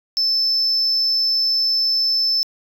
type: tone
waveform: sine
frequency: 5274 Hz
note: E8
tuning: in tune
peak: -14 dBFS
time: 0.17-2.43 s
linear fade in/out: 0 ms
effects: tanh soft clip ceiling -13 dBFS + 9-bit